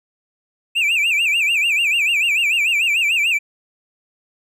triangle tone with vibrato, 2546 Hz, D#7, 39 cents sharp, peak -13 dBFS, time 0.75-3.39 s, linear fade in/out 20 ms, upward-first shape sine, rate 6.8 Hz, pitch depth 180 cents each way, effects none

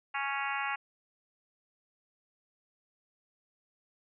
harmonic tone, 277.2 Hz, C#4, in tune, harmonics 3 / 4 / 5 / 6 / 7 / 8 / 9 / 10, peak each -37 / -38 / -39 / -40 / -40 / -41 / -42 / -42 dBFS, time 0.14-0.76 s, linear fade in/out 10 ms, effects none

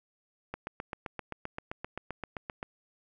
click train, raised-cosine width 0.5 ms, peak -21 dBFS, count 17, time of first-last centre 0.54-2.629 s, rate 7.66 Hz, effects none

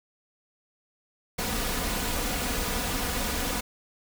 pink noise with comb filter, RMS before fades -29 dBFS, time 1.38-3.61 s, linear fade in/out 10 ms, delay 4.1 ms, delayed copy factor +0.5, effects none

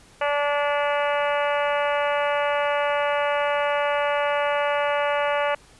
harmonic tone, 289.5 Hz, D4, 25 cents flat, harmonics 2 / 3 / 4 / 5 / 6 / 7 / 8 / 9 / 10, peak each -23 / -27 / -29 / -31 / -33 / -34 / -35 / -36 / -37 dBFS, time 0.21-5.55 s, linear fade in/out 5 ms, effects pink hiss -52 dBFS RMS until 5.79 s + resampled to 24000 Hz

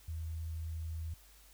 sine tone, 80.8 Hz, E2, 34 cents flat, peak -37 dBFS, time 0.08-1.14 s, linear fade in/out 5 ms, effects added 50 Hz sine -60 dBFS peak until 1.53 s + white hiss -62 dBFS RMS until 1.53 s

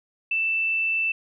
sine tone, 2656 Hz, E7, 12 cents sharp, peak -21 dBFS, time 0.31-1.12 s, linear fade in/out 5 ms, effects none

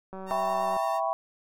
click train, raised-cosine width 1 ms, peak -27 dBFS, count 122, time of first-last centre 0.13-0.767 s, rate 190 Hz
sawtooth tone with vibrato, 907 Hz, A#5, 48 cents flat, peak -35 dBFS, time 0.26-1.01 s, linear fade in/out 50 ms, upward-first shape triangle, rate 8.9 Hz, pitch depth 26 cents each way
sine chord, C# half-diminished seventh, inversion first, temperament equal, 659.3 / 784 / 987.8 / 1108.7 Hz, E5 / G5 / B5 / C#6, 0 / 0 / 0 / 0 cents, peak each -29 / -30 / -32 / -33 dBFS, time 0.31-1.13 s, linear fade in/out 0 ms
effects none

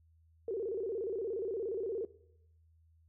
sine tone with vibrato, 419.5 Hz, G#4, 17 cents sharp, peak -33 dBFS, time 0.48-2.05 s, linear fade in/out 2 ms, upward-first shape square, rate 17 Hz, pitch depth 160 cents each way, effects noise-tail reverb RT60 0.8 s tail -18 dB re dry + added 81 Hz sine -63 dBFS peak until 3.08 s

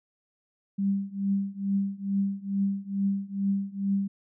sine tone with tremolo, 197.4 Hz, G3, 12 cents sharp, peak -21 dBFS, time 0.78-4.08 s, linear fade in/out 10 ms, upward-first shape triangle, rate 2.3 Hz, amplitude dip 95%, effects none

